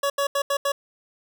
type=tone bursts at uneven times; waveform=25% pulse; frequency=562 Hz; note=C#5; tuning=24 cents sharp; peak=-17 dBFS; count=5; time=0.03-0.1 / 0.18-0.27 / 0.35-0.42 / 0.5-0.57 / 0.65-0.72 s; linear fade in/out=5 ms; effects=none